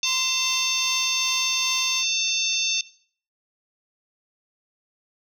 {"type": "harmonic tone", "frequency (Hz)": 896, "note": "A5", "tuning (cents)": 31, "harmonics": [3, 4, 5, 6, 7], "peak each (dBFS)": [-27, -26, -30, -29, -27], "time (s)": [0.03, 2.81], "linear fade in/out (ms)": 2}
{"type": "tone with tremolo", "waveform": "sawtooth", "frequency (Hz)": 1036, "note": "C6", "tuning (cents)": -17, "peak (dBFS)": -27, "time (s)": [0.03, 2.04], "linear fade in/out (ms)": 50, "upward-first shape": "sine", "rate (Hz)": 2.5, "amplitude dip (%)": 35}
{"effects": ["noise-tail reverb RT60 0.5 s tail -18 dB re dry"]}